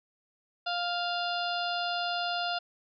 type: harmonic tone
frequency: 700 Hz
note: F5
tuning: 4 cents sharp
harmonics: 1 / 2 / 4 / 5 / 6 / 7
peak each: -32 / -35 / -38 / -39 / -40 / -40 dBFS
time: 0.66-2.59 s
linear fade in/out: 10 ms
effects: none